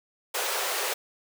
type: high-pass noise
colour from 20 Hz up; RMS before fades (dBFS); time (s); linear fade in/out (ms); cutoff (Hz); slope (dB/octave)
pink; -29; 0.34-0.94; 10; 410; 48
effects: none